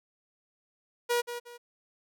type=tone with echo; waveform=sawtooth; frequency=480 Hz; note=B4; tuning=49 cents flat; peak=-21 dBFS; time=1.09-1.22 s; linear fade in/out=20 ms; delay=180 ms; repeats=2; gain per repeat=-10 dB; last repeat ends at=1.58 s; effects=none